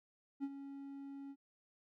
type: tone with ADSR envelope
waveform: triangle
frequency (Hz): 277.2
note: C#4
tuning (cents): 0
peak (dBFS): -33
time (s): 0.4-1.36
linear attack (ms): 36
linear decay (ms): 48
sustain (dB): -11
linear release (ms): 55
effects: none